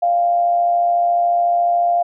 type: tone with amplitude modulation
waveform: sine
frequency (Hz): 696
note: F5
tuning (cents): -6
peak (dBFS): -11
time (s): 0.02-2.03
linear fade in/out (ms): 10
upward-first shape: sine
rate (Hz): 114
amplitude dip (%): 40
effects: none